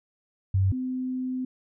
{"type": "tone pair in turn", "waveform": "sine", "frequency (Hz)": [95.9, 256], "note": ["G2", "C4"], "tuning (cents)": [-37, -38], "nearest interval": "octave + perfect fourth", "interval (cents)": 1699, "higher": "second", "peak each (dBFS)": [-19, -27], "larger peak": "first", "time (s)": [[0.54, 0.72], [0.72, 1.45]], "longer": "second", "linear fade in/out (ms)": 5, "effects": []}